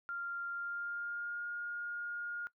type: tone with pitch glide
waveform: sine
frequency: 1392 to 1422.9 Hz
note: F6 to F6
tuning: -6 to +32 cents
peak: -37 dBFS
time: 0.09-2.47 s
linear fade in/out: 0 ms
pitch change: +38 cents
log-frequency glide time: 0.51-1.45 s
effects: noise-tail reverb RT60 0.1 s tail -20 dB re dry